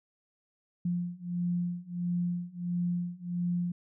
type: beating tone pair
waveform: sine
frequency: 174.7 / 176.2 Hz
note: F3 / F3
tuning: +1 / +16 cents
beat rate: 1.5 Hz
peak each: -33 / -32 dBFS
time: 0.85-3.72 s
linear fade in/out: 5 ms
effects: none